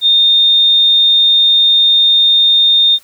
sine tone, 3650 Hz, A#7, 37 cents flat, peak -6 dBFS, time 0.01-2.99 s, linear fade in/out 50 ms, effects white hiss -46 dBFS RMS until 3.03 s

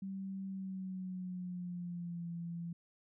sine tone with pitch glide, 193 to 169.97 Hz, G3 to F3, -27 to -47 cents, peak -39 dBFS, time 0.02-2.73 s, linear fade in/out 5 ms, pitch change -220 cents, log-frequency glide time 0.47-2.29 s, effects none

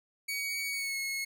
sawtooth tone with pitch glide, 2251 to 2178 Hz, C#7 to C#7, +26 to -31 cents, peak -29 dBFS, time 0.28-1.25 s, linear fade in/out 10 ms, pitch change -57 cents, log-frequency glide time 0.71-0.97 s, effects none

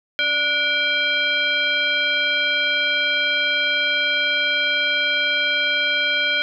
sine tone with frequency modulation, 2332 Hz, D7, 13 cents flat, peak -17 dBFS, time 0.19-6.42 s, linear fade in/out 0 ms, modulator 870 Hz, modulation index 1.4, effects none

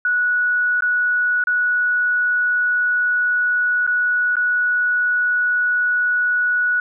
sine tone with dropouts, 1468 Hz, F#6, 14 cents flat, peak -15 dBFS, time 0.05-6.8 s, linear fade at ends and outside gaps 2 ms, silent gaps 0.807-0.822 / 1.439-1.471 / 3.866-3.875 / 4.356-4.367 s, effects none

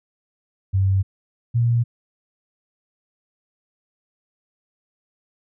sine tone pair in turn, 96.2 / 118.23 Hz, G2 / A#2, -32 / +25 cents, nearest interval major third, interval 357 cents, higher second, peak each -15 dBFS, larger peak neither, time 0.73-1.03 / 1.54-1.84 s, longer neither, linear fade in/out 20 ms, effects none

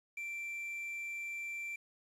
triangle tone with quantisation, 2349 Hz, D7, in tune, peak -37 dBFS, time 0.17-1.76 s, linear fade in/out 5 ms, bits 10, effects resampled to 32000 Hz

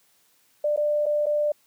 sine tone with dropouts, 594 Hz, D5, 20 cents sharp, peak -20 dBFS, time 0.64-1.52 s, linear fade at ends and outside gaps 5 ms, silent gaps 0.763-0.774 / 1.058-1.063 / 1.259-1.265 s, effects white hiss -63 dBFS RMS until 1.66 s + high-pass 100 Hz 12 dB/octave

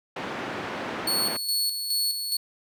pink band-pass noise, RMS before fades -33 dBFS, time 0.16-1.37 s, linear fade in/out 5 ms, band 230 to 2300 Hz, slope 12 dB/octave
sawtooth tone with tremolo, 4400 Hz, C#8, 14 cents flat, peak -20 dBFS, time 1.07-2.37 s, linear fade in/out 5 ms, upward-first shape square, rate 2.4 Hz, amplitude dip 50%
effects none

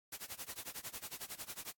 white noise with tremolo, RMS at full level -43 dBFS, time 0.12-1.72 s, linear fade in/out 5 ms, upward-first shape sine, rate 11 Hz, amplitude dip 95%, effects noise-tail reverb RT60 0.1 s tail -25 dB re dry + AAC 64 kbps

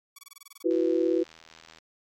5% pulse tone bursts, 1132 Hz, C#6, 36 cents sharp, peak -33 dBFS, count 10, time 0.16-0.627 s, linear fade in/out 5 ms, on 26 ms, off 23 ms
sine chord, E suspended second, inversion none, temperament equal with one note detuned, 332.3 / 370 / 493.9 Hz, E4 / F#4 / B4, +14 / 0 / 0 cents, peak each -25 / -26 / -28 dBFS, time 0.64-1.24 s, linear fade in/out 20 ms
click train, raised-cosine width 0.2 ms, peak -32 dBFS, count 88, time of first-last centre 0.71-1.785 s, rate 80.9 Hz
effects AAC 64 kbps

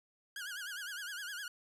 sawtooth tone with vibrato, 1541 Hz, G6, 30 cents flat, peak -37 dBFS, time 0.36-1.48 s, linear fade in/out 2 ms, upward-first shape sine, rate 9.8 Hz, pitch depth 150 cents each way, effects resampled to 32000 Hz

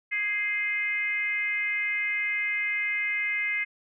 sine tone with frequency modulation, 2093 Hz, C7, in tune, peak -25 dBFS, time 0.11-3.65 s, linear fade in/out 20 ms, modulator 434 Hz, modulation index 0.67, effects none

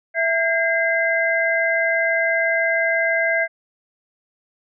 sine tone cluster, 661 / 1610 / 2056 Hz, E5 / G6 / C7, +5 / +46 / -31 cents, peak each -21 dBFS, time 0.14-3.48 s, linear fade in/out 50 ms, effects none

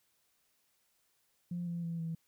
sine tone with pitch steps, 174.61 / 171.02 / 167.5 / 164.05 Hz, F3 / F3 / E3 / E3, 0 / -36 / +28 / -8 cents, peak -34 dBFS, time 1.51-2.15 s, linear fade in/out 5 ms, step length 160 ms, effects tanh soft clip ceiling -30 dBFS + white hiss -75 dBFS RMS until 2.27 s

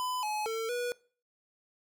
square tone with pitch steps, 1005 / 849 / 449.3 / 486.6 Hz, B5 / G#5 / A4 / B4, +30 / +38 / +36 / -26 cents, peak -32 dBFS, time 0-0.92 s, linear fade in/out 0 ms, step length 230 ms, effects noise-tail reverb RT60 0.4 s tail -21 dB re dry

